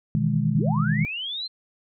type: chord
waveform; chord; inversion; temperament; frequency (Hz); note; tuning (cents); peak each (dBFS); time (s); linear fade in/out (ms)
sine; E major seventh; second; equal; 123.47 / 155.56 / 164.81 / 207.7; B2 / D#3 / E3 / G#3; 0 / 0 / 0 / 0; -26 / -23 / -29 / -25; 0.15-1.05; 0
type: linear sweep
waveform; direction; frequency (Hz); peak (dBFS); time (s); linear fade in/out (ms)
sine; up; 39.93 to 4200; -28; 0.54-1.48; 20
effects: none